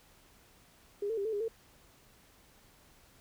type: tone with pitch steps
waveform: sine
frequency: 406.7 / 450.3 / 398.3 / 442.2 / 408.8 / 451.3 Hz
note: G#4 / A4 / G4 / A4 / G#4 / A4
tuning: -36 / +40 / +28 / +9 / -27 / +44 cents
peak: -31 dBFS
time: 1.02-1.482 s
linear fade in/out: 5 ms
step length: 77 ms
effects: pink hiss -62 dBFS RMS until 3.2 s